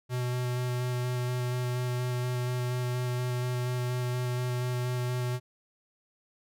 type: tone with vibrato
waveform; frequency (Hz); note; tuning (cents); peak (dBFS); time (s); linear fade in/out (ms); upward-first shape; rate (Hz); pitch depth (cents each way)
square; 124.3; B2; +12; -29; 0.09-5.4; 50; square; 4.2; 9
effects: none